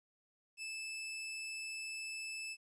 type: tone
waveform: sawtooth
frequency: 2626 Hz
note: E7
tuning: 7 cents flat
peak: -38 dBFS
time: 0.57-2.57 s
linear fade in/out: 50 ms
effects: resampled to 24000 Hz + 13-bit